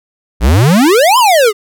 square exponential two-way sweep, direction up then down, 51.91 to 1056 to 394.4 Hz, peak -6 dBFS, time 0.4-1.53 s, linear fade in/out 50 ms, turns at 1.18 s, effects none

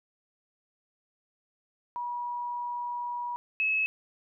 sine tone pair in turn, 966 / 2584 Hz, B5 / E7, -39 / -35 cents, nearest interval octave + perfect fourth, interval 1704 cents, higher second, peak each -31 / -24 dBFS, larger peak second, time 1.96-3.36 / 3.6-3.86 s, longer first, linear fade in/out 0 ms, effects none

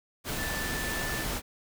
sine tone in noise, 1760 Hz, A6, in tune, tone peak -35 dBFS, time 0.36-1.26 s, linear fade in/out 50 ms, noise pink, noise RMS -33 dBFS, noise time 0.24-1.42 s, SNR -5 dB, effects none

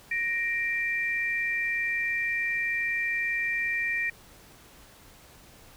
sine tone pair together, 1864.7 / 2358 Hz, A#6 / D7, 0 / +6 cents, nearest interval major third, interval 406 cents, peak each -28 / -29 dBFS, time 0.11-4.1 s, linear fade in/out 5 ms, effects pink hiss -53 dBFS RMS until 5.76 s

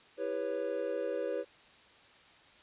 triangle chord, C# half-diminished seventh, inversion first, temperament equal with one note detuned, 329.6 / 401.2 / 493.9 / 554.4 Hz, E4 / G4 / B4 / C#5, 0 / +40 / 0 / 0 cents, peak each -40 / -37 / -34 / -35 dBFS, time 0.17-1.45 s, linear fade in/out 50 ms, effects white hiss -59 dBFS RMS until 2.62 s + resampled to 8000 Hz

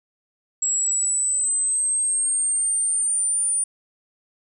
sine exponential sweep, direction up, 7660 to 9360 Hz, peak -19 dBFS, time 0.62-3.64 s, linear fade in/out 5 ms, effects none

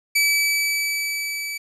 sawtooth tone with level ramp, 2300 Hz, D7, 37 cents flat, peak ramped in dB -12 to -24 dBFS, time 0.15-1.58 s, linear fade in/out 10 ms, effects resampled to 32000 Hz + 9-bit

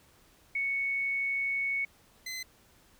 sine / 20% pulse tone pair in turn, 2217 / 2043 Hz, C#7 / C7, 0 / -42 cents, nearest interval minor second, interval 142 cents, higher first, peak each -28 / -31 dBFS, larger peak first, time 0.55-1.85 / 2.26-2.43 s, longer first, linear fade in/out 5 ms, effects pink hiss -62 dBFS RMS until 2.99 s

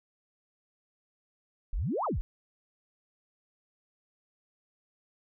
sine exponential two-way sweep, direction up then down, 30.54 to 1300 to 30.54 Hz, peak -28 dBFS, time 1.73-2.21 s, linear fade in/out 0 ms, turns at 2.05 s, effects none

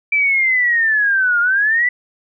sine linear two-way sweep, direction down then up, 2338 to 1396.9 to 1997 Hz, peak -12 dBFS, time 0.12-1.89 s, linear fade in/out 5 ms, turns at 1.4 s, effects none

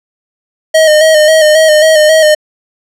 square tone with vibrato, 622.3 Hz, D#5, in tune, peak -4 dBFS, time 0.74-2.35 s, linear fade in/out 10 ms, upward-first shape square, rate 3.7 Hz, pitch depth 36 cents each way, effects low-pass 11000 Hz 12 dB/octave

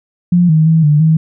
sine tone with pitch steps, 175.9 / 157.2 / 161.5 / 148.7 / 159.1 Hz, F3 / D#3 / E3 / D3 / D#3, +13 / +18 / -35 / +22 / +39 cents, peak -6 dBFS, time 0.32-1.17 s, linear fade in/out 5 ms, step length 170 ms, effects none

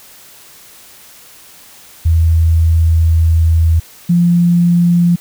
sine tone pair in turn, 81.8 / 173.33 Hz, E2 / F3, -13 / -13 cents, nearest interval octave + minor second, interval 1300 cents, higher second, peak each -7 dBFS, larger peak neither, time 2.05-3.8 / 4.09-5.16 s, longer first, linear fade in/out 10 ms, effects white hiss -40 dBFS RMS until 5.2 s

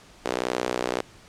sawtooth tone with high-pass filter, 61.74 Hz, B1, in tune, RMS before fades -28 dBFS, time 0.25-1.01 s, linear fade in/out 0 ms, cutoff 420 Hz, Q 1.5, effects pink hiss -51 dBFS RMS until 1.28 s + low-pass 8000 Hz 12 dB/octave

